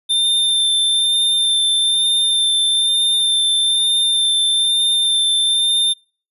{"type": "tone with vibrato", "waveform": "square", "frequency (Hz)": 3583, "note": "A7", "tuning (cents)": 31, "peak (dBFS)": -14, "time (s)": [0.09, 5.94], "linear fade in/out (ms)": 20, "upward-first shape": "sine", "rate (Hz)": 1.1, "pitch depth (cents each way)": 13, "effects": ["noise-tail reverb RT60 0.4 s tail -26 dB re dry", "resampled to 32000 Hz"]}